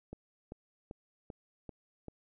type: click train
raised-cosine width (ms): 2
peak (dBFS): -30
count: 6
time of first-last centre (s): 0.13-2.083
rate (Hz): 2.56
effects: none